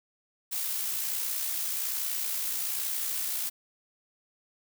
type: noise with amplitude modulation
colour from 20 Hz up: blue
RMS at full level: -30 dBFS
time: 0.51-3.5 s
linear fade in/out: 20 ms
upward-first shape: sine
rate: 61.2 Hz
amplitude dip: 35%
effects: none